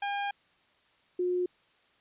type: tone pair in turn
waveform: sawtooth / sine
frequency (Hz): 807 / 359.5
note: G#5 / F#4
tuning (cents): -50 / -50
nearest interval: octave + major second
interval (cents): 1400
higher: first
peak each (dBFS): -26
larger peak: neither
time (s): 0.02-0.31 / 1.19-1.46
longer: first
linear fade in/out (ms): 5
effects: white hiss -66 dBFS RMS until 2 s + resampled to 8000 Hz